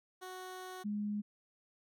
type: tone pair in turn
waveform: 15% pulse / sine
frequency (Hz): 370 / 207.7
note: F#4 / G#3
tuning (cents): 0 / 0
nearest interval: minor seventh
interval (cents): 1000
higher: first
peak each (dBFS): -38 / -34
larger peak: second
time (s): 0.21-0.84 / 0.84-1.22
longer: first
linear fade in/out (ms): 20
effects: none